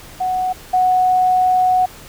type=tone pair in turn; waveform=sine; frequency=740 / 737.4 Hz; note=F#5 / F#5; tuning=0 / -6 cents; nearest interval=unison; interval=6 cents; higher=first; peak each=-16 / -11 dBFS; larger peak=second; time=0.2-0.53 / 0.73-1.86 s; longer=second; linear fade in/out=10 ms; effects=pink hiss -39 dBFS RMS until 2.08 s